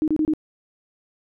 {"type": "tone bursts", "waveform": "sine", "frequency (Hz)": 309.9, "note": "D#4", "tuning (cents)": -7, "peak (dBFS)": -17, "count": 4, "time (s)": [0.02, 0.336], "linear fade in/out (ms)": 0, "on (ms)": 58, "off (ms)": 28, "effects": []}